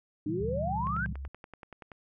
sine chord, A# diminished seventh, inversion none, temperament equal, 116.54 / 138.59 / 164.81 / 196 Hz, A#2 / C#3 / E3 / G3, 0 / 0 / 0 / 0 cents, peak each -39 / -42 / -38 / -39 dBFS, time 0.26-1.13 s, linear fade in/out 5 ms
sine exponential sweep, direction up, 289.8 to 1616 Hz, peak -30 dBFS, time 0.26-1.06 s, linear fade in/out 5 ms
sine tone with pitch glide, 74.2 to 68.04 Hz, D2 to C#2, +18 to -32 cents, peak -36 dBFS, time 0.4-1.28 s, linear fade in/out 5 ms, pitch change -150 cents, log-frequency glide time 0.6-0.91 s
click train, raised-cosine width 0.5 ms, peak -30 dBFS, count 12, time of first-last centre 0.87-1.918 s, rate 10.5 Hz
effects none

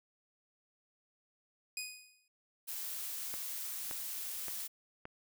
15% pulse tone with exponential decay, 2489 Hz, D#7, in tune, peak -29 dBFS, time 1.77-2.28 s, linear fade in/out 2 ms, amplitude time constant 110 ms
blue noise, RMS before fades -41 dBFS, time 2.67-4.68 s, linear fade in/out 20 ms
click train, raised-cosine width 0.5 ms, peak -29 dBFS, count 4, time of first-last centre 3.34-5.054 s, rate 1.75 Hz
effects none

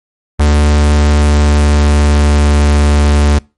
45% pulse tone with pitch glide, 74 to 73.28 Hz, D2 to D2, +14 to -3 cents, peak -6 dBFS, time 0.39-3.39 s, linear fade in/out 10 ms, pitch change -17 cents, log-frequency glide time 0.93-2.5 s, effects noise-tail reverb RT60 0.3 s tail -26 dB re dry + MP3 48 kbps

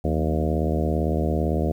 harmonic tone with a mistuned harmonic, 77.78 Hz, D#2, in tune, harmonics 1 / 2 / 3 / 4 / 5 / 6 / 7 / 8 / 9, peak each -24 / -27 / -29 / -30 / -31 / -32 / -32 / -33 / -34 dBFS, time 0.04-1.72 s, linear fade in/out 5 ms, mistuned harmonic 2, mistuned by +96 cents, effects 9-bit

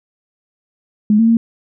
sine tone with pitch steps, 211 / 226.7 / 229.4 Hz, G#3 / A#3 / A#3, +28 / -48 / -28 cents, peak -8 dBFS, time 1.1-1.37 s, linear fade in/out 2 ms, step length 90 ms, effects none

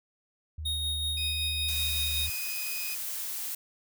sine tone with vibrato, 77.78 Hz, D#2, in tune, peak -34 dBFS, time 0.58-2.3 s, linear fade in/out 5 ms, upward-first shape sine, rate 14 Hz, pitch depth 10 cents each way
square tone with tremolo, 3729 Hz, A#7, in tune, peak -29 dBFS, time 0.65-2.27 s, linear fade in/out 10 ms, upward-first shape sine, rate 5.3 Hz, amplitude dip 30%
30% pulse tone, 2498 Hz, D#7, 6 cents sharp, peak -34 dBFS, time 1.17-2.95 s, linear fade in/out 5 ms
blue noise, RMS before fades -35 dBFS, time 1.68-3.55 s, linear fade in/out 5 ms
effects none

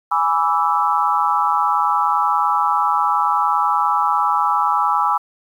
sine chord, E dominant seventh, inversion first, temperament equal with one note detuned, 830.6 / 987.8 / 1157.8 / 1318.5 Hz, G#5 / B5 / D6 / E6, 0 / 0 / -25 / 0 cents, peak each -20 dBFS, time 0.11-5.18 s, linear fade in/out 10 ms, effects 8-bit

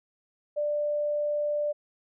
sine tone, 591 Hz, D5, 11 cents sharp, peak -25 dBFS, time 0.56-1.73 s, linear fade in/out 20 ms, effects none

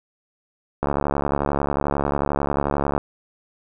click train, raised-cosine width 1 ms, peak -7 dBFS, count 154, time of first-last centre 0.83-2.979 s, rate 71.2 Hz, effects none

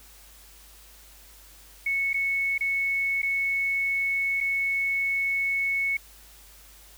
sine tone with dropouts, 2207 Hz, C#7, 8 cents flat, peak -23 dBFS, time 1.86-5.97 s, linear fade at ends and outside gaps 5 ms, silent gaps 2.132-2.141 / 2.58-2.607 / 3.219-3.229 / 4.405-4.409 s, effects added 50 Hz sine -53 dBFS peak until 6.97 s + white hiss -52 dBFS RMS until 6.97 s

